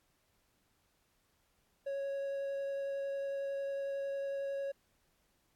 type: tone with vibrato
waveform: triangle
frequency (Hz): 553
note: C#5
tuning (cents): -4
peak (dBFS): -33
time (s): 1.86-4.72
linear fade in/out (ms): 10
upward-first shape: triangle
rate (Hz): 11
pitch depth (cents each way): 8
effects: pink hiss -75 dBFS RMS until 5.55 s + AAC 64 kbps